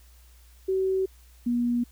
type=tone pair in turn; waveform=sine; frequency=380 / 240.4 Hz; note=F#4 / B3; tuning=+46 / -46 cents; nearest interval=minor sixth; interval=792 cents; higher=first; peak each=-22 dBFS; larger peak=neither; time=0.68-1.06 / 1.46-1.84 s; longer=neither; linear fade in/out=10 ms; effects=added 60 Hz sine -51 dBFS peak until 1.91 s + white hiss -60 dBFS RMS until 1.91 s